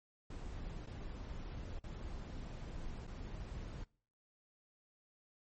brown noise with dropouts, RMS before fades -45 dBFS, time 0.3-3.84 s, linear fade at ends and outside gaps 5 ms, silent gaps 0.863-0.87 / 1.791-1.838 / 3.069-3.075 s, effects noise-tail reverb RT60 0.5 s tail -24 dB re dry + MP3 32 kbps

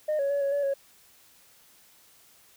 sine tone with pitch steps, 611 / 557 / 567 / 556 / 571 / 552 Hz, D#5 / C#5 / C#5 / C#5 / D5 / C#5, -32 / +8 / +39 / +5 / -49 / -7 cents, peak -22 dBFS, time 0.08-0.74 s, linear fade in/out 10 ms, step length 110 ms, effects tanh soft clip ceiling -22 dBFS + white hiss -58 dBFS RMS until 2.56 s

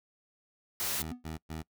white noise, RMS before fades -33 dBFS, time 0.8-1.02 s, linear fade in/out 0 ms
15% pulse tone bursts, 79.5 Hz, D#2, 38 cents sharp, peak -31 dBFS, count 3, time 0.99-1.63 s, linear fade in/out 20 ms, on 140 ms, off 110 ms
triangle tone with exponential decay, 246.9 Hz, B3, in tune, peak -30 dBFS, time 1.11-1.24 s, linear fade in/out 5 ms, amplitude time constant 28 ms
effects noise-tail reverb RT60 0.1 s tail -24 dB re dry

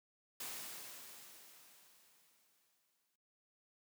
white noise with exponential decay, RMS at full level -44 dBFS, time 0.4-3.16 s, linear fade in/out 5 ms, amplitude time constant 600 ms, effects noise-tail reverb RT60 0.2 s tail -18 dB re dry + high-pass 150 Hz 12 dB/octave

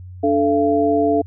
sine tone cluster, 292.9 / 438.3 / 682 Hz, D4 / A4 / F5, -5 / -7 / -41 cents, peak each -18 dBFS, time 0.23-1.22 s, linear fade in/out 10 ms, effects added 91 Hz sine -33 dBFS peak until 1.26 s

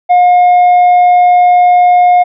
sine tone with tanh clipping, 716 Hz, F5, 43 cents sharp, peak -4 dBFS, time 0.09-2.24 s, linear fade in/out 20 ms, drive 3 dB, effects none

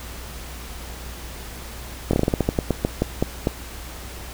slowing click train, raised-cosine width 2 ms, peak -5 dBFS, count 15, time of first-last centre 2.11-3.472 s, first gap 23 ms, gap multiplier 1.2, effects added 60 Hz sine -36 dBFS peak until 4.33 s + pink hiss -38 dBFS RMS until 4.33 s

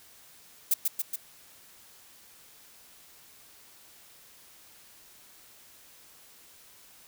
violet noise with echo, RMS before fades -23 dBFS, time 0.71-0.74 s, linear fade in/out 5 ms, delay 140 ms, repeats 3, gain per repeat -3 dB, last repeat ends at 1.16 s, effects white hiss -55 dBFS RMS until 7.07 s

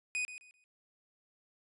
45% pulse tone with echo, 2489 Hz, D#7, in tune, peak -32 dBFS, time 0.15-0.25 s, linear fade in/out 0 ms, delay 130 ms, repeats 3, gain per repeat -12 dB, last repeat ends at 0.64 s, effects resampled to 24000 Hz

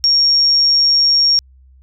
sine tone, 5550 Hz, F8, 12 cents flat, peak -9 dBFS, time 0.04-1.39 s, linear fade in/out 0 ms, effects added 65 Hz sine -43 dBFS peak until 1.82 s

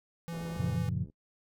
square tone with vibrato, 166.9 Hz, E3, 22 cents sharp, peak -37 dBFS, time 0.28-0.89 s, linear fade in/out 0 ms, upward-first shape triangle, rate 8.2 Hz, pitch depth 18 cents each way
white low-pass noise, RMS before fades -46 dBFS, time 0.32-0.77 s, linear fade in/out 5 ms, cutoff 460 Hz, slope 12 dB/octave
click train, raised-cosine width 3 ms, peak -40 dBFS, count 43, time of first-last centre 0.54-1.099 s, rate 75.1 Hz
sine chord, Gb major seventh, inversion none, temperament equal, 92.5 / 116.54 / 138.59 / 174.61 Hz, Gb2 / Bb2 / Db3 / F3, 0 / 0 / 0 / 0 cents, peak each -35 dBFS, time 0.56-1.06 s, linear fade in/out 20 ms
effects noise-tail reverb RT60 0.1 s tail -24 dB re dry

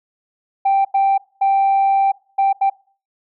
sine tone bursts at uneven times, 784 Hz, G5, in tune, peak -10 dBFS, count 5, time 0.65-0.85 / 0.94-1.18 / 1.41-2.12 / 2.38-2.53 / 2.61-2.7 s, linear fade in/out 10 ms, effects noise-tail reverb RT60 0.4 s tail -22 dB re dry + tanh soft clip ceiling -10 dBFS

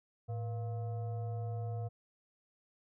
sine tone with frequency modulation, 110 Hz, A2, in tune, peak -35 dBFS, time 0.28-1.89 s, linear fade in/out 20 ms, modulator 589 Hz, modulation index 0.49, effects none

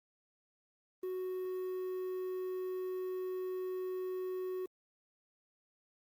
triangle tone with quantisation, 370 Hz, F#4, in tune, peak -34 dBFS, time 1.03-4.66 s, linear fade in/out 5 ms, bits 10, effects Opus 24 kbps

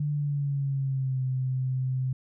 sine tone with pitch glide, 147.3 to 129.72 Hz, D3 to C3, +6 to -15 cents, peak -25 dBFS, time 0-2.13 s, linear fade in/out 5 ms, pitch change -221 cents, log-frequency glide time 0.11-1.22 s, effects none

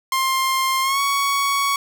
sawtooth tone with pitch glide, 1057 to 1117.3 Hz, C6 to C#6, +17 to +13 cents, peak -14 dBFS, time 0.12-1.76 s, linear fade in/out 2 ms, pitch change +96 cents, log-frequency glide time 0.82-1 s, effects none

